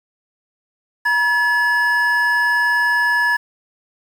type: tone pair together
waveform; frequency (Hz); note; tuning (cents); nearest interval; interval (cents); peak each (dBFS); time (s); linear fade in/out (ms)
triangle; 959.7 / 1710; B5 / A6; -50 / -50; minor seventh; 1000; -19 / -13; 1.05-3.37; 10
effects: 7-bit